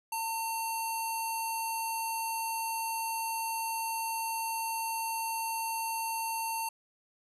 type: tone with low-pass filter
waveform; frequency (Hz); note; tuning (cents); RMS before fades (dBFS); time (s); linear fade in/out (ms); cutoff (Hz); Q
square; 905; A5; +48; -34; 0.12-6.69; 5; 11000; 7.8
effects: none